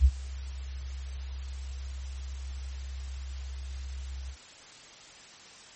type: tone with ADSR envelope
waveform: sine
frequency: 66.1 Hz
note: C2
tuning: 18 cents sharp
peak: -13 dBFS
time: 0-4.37 s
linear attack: 48 ms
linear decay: 54 ms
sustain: -22 dB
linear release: 78 ms
effects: white hiss -50 dBFS RMS until 5.75 s + MP3 32 kbps